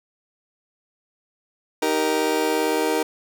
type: chord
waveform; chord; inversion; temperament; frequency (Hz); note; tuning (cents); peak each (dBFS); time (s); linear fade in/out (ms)
30% pulse; Eb major; none; just; 311.1 / 388.9 / 466.7; Eb4 / G4 / Bb4; 0 / -14 / +2; -22 / -23 / -20; 1.82-3.03; 5
effects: none